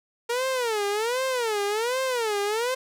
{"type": "tone with vibrato", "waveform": "sawtooth", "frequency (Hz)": 461.3, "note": "A#4", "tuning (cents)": -18, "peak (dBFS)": -20, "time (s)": [0.29, 2.75], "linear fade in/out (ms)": 10, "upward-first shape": "sine", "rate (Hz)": 1.3, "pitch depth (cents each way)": 230, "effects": ["low-pass 12000 Hz 12 dB/octave", "9-bit"]}